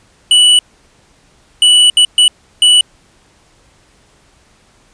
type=tone bursts at uneven times; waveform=square; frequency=2957 Hz; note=F#7; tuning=2 cents flat; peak=-5 dBFS; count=5; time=0.31-0.59 / 1.62-1.9 / 1.97-2.05 / 2.18-2.28 / 2.62-2.81 s; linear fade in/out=2 ms; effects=pink hiss -50 dBFS RMS until 4.93 s + resampled to 22050 Hz